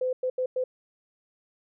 sine tone bursts at uneven times, 510 Hz, C5, 44 cents flat, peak -24 dBFS, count 4, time 0.01-0.13 / 0.23-0.3 / 0.38-0.46 / 0.56-0.64 s, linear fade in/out 5 ms, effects none

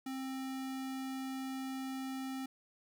square tone, 264.4 Hz, C4, 18 cents sharp, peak -39 dBFS, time 0.06-2.46 s, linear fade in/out 5 ms, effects 13-bit

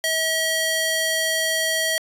square tone with high-pass filter, 642 Hz, E5, 46 cents flat, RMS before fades -22 dBFS, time 0.04-1.98 s, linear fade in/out 0 ms, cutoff 1400 Hz, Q 0.67, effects resampled to 32000 Hz

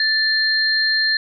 sine tone pair together, 1760 / 4186 Hz, A6 / C8, 0 / 0 cents, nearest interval octave + minor third, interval 1500 cents, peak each -18 dBFS, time 0-1.17 s, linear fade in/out 2 ms, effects none

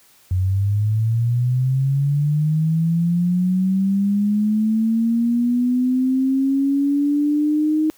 sine linear sweep, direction up, 90.2 to 312.5 Hz, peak -15 dBFS, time 0.31-7.9 s, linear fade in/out 0 ms, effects white hiss -53 dBFS RMS until 7.97 s + high-pass 60 Hz 12 dB/octave

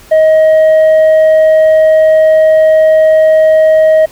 sine tone with tanh clipping, 630 Hz, D#5, 21 cents sharp, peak -4 dBFS, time 0.11-4.06 s, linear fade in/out 10 ms, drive 3 dB, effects pink hiss -38 dBFS RMS until 4.11 s

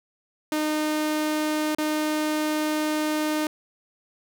sawtooth tone with dropouts, 306.2 Hz, D#4, 28 cents flat, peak -19 dBFS, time 0.52-3.47 s, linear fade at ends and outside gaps 2 ms, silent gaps 1.749-1.784 s, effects none

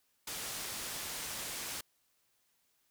white low-pass noise, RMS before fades -41 dBFS, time 0.27-1.81 s, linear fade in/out 5 ms, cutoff 11000 Hz, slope 12 dB/octave, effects white hiss -75 dBFS RMS until 2.9 s

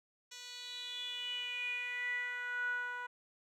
10% pulse tone with band-pass filter sweep, 490.7 Hz, B4, 11 cents flat, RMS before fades -40 dBFS, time 0.31-3.07 s, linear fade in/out 10 ms, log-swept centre 5000 to 1200 Hz, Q 7.9, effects none

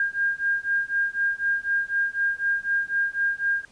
sine beating tone pair, 1608 / 1612 Hz, G6 / G6, +44 / +48 cents, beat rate 4 Hz, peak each -25 dBFS, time 0-3.65 s, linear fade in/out 2 ms, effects pink hiss -56 dBFS RMS until 3.71 s + resampled to 22050 Hz

